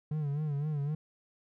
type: tone with vibrato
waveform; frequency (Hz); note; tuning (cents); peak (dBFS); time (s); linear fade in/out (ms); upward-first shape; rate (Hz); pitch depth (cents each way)
triangle; 147.6; D3; +9; -28; 0.11-0.95; 5; sine; 3.9; 88
effects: none